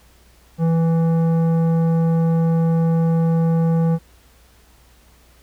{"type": "tone with tanh clipping", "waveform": "sine", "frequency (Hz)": 164.81, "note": "E3", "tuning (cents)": 0, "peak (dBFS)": -16, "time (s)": [0.58, 3.99], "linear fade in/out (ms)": 50, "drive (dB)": 12, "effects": ["added 60 Hz sine -51 dBFS peak until 5.42 s", "pink hiss -54 dBFS RMS until 5.42 s"]}